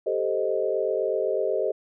sine chord, A half-diminished seventh, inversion third, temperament equal, 392 / 440 / 523.3 / 622.3 Hz, G4 / A4 / C5 / Eb5, 0 / 0 / 0 / 0 cents, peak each -28 dBFS, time 0.06-1.72 s, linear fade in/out 10 ms, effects none

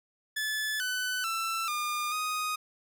sawtooth tone with pitch steps, 1730 / 1502 / 1335 / 1209 / 1246 Hz, A6 / F#6 / E6 / D6 / D#6, -30 / +26 / +22 / +50 / +2 cents, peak -26 dBFS, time 0.36-2.56 s, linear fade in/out 10 ms, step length 440 ms, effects none

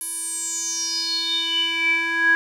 square tone with band-pass filter sweep, 331.6 Hz, E4, 10 cents sharp, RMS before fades -23 dBFS, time 0.01-2.35 s, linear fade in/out 0 ms, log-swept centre 11000 to 1600 Hz, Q 9.5, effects none

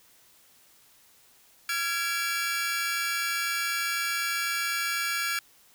sawtooth tone cluster, 1372 / 1666 / 2318 Hz, F6 / G#6 / D7, -31 / +5 / -23 cents, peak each -28 dBFS, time 1.69-5.39 s, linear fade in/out 2 ms, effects white hiss -59 dBFS RMS until 5.74 s

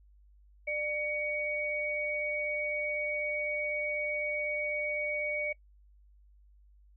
sine tone pair together, 597.1 / 2246 Hz, D5 / C#7, +29 / +22 cents, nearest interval octave + major seventh, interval 2293 cents, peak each -35 / -32 dBFS, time 0.67-5.53 s, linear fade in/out 10 ms, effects noise-tail reverb RT60 0.1 s tail -21 dB re dry + added 50 Hz sine -57 dBFS peak until 6.96 s

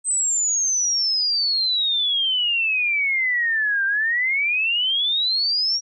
sine exponential two-way sweep, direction down then up, 8300 to 1568 to 5710 Hz, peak -18 dBFS, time 0.04-5.81 s, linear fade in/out 50 ms, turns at 3.85 s, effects none

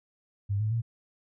sine tone with pitch steps, 100.5 / 107.71 / 115.44 Hz, G2 / A2 / A#2, +44 / -36 / -16 cents, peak -25 dBFS, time 0.49-0.82 s, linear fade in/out 20 ms, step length 110 ms, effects none

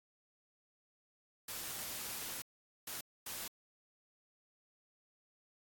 white noise bursts at uneven times, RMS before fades -43 dBFS, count 3, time 1.48-2.42 / 2.87-3.01 / 3.26-3.48 s, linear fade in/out 5 ms, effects AAC 64 kbps

